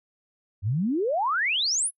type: exponential sweep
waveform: sine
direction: up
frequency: 90 to 11170 Hz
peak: -22 dBFS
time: 0.62-1.91 s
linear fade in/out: 50 ms
effects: noise-tail reverb RT60 0.1 s tail -26 dB re dry